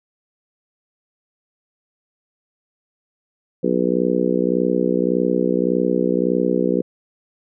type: harmonic tone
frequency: 61.74 Hz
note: B1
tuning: in tune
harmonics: 3 / 4 / 5 / 6 / 7 / 8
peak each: -23 / -23 / -23 / -23 / -23 / -23 dBFS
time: 3.63-6.82 s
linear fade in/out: 10 ms
effects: none